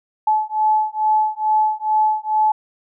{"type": "beating tone pair", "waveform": "sine", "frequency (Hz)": [860, 862.3], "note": ["A5", "A5"], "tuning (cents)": [-40, -35], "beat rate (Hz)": 2.3, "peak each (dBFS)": -18, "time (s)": [0.27, 2.52], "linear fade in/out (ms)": 5, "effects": []}